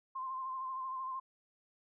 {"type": "tone with vibrato", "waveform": "sine", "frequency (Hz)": 1046.5, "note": "C6", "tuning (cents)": 0, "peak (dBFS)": -37, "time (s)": [0.15, 1.2], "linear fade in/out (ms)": 10, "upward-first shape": "sine", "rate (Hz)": 13, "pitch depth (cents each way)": 36, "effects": []}